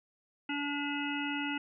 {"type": "harmonic tone", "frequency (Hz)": 287.7, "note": "D4", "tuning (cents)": -36, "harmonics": [1, 3, 5, 7, 9, 10], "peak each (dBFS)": [-35, -41, -40, -42, -40, -42], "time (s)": [0.49, 1.58], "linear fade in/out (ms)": 5, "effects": []}